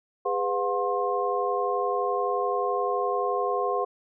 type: tone cluster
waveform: sine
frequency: 408.4 / 500 / 718 / 1064 Hz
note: G#4 / B4 / F5 / C6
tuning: -29 / +21 / +48 / +29 cents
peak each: -29 dBFS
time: 0.25-3.85 s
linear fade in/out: 10 ms
effects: none